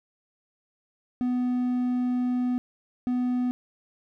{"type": "tone pair in turn", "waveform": "triangle", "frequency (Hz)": [248.5, 248.5], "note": ["B3", "B3"], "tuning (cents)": [11, 11], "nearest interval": "unison", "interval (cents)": 0, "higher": "neither", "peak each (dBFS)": -21, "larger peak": "neither", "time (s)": [[1.21, 2.58], [3.07, 3.51]], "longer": "first", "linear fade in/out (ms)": 0, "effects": []}